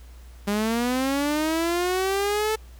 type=linear sweep; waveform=sawtooth; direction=up; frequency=200 to 440 Hz; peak=-18 dBFS; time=0.47-2.56 s; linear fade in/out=10 ms; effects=added 60 Hz sine -42 dBFS peak until 2.79 s + pink hiss -55 dBFS RMS until 2.79 s